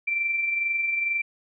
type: tone with amplitude modulation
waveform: sine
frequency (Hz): 2349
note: D7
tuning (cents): 0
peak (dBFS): -21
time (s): 0.07-1.22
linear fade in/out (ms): 10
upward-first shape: sine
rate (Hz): 22.2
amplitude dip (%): 40
effects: none